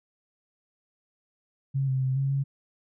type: tone with pitch steps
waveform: sine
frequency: 136.2 / 131.7 / 130.9 / 136.5 / 137.9 Hz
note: C#3 / C3 / C3 / C#3 / C#3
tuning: -30 / +12 / +1 / -26 / -9 cents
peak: -23 dBFS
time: 1.74-2.44 s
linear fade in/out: 20 ms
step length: 140 ms
effects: none